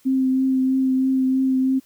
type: tone with vibrato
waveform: sine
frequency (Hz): 262.3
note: C4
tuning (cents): +4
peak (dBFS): -16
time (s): 0.05-1.8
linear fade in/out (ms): 20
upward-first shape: triangle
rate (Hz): 3.1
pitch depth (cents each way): 18
effects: white hiss -57 dBFS RMS until 1.85 s